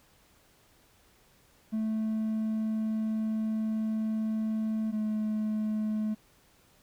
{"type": "tone pair in turn", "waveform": "triangle", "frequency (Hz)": [218.9, 215], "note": ["A3", "A3"], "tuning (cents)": [-9, -40], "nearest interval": "unison", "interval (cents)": 31, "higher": "first", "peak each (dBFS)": -25, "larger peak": "neither", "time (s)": [[1.72, 4.92], [4.92, 6.15]], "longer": "first", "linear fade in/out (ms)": 20, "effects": ["tanh soft clip ceiling -21 dBFS", "pink hiss -63 dBFS RMS until 6.82 s"]}